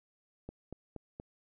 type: click train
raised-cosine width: 2 ms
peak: -29 dBFS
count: 4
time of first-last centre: 0.49-1.199 s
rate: 4.23 Hz
effects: none